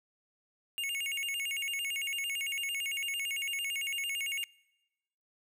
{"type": "tone with vibrato", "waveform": "square", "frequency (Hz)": 2489, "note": "D#7", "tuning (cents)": 0, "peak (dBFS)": -33, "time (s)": [0.78, 4.44], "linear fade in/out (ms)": 0, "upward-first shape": "square", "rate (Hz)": 8.9, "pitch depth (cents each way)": 210, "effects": ["noise-tail reverb RT60 1.0 s tail -25 dB re dry"]}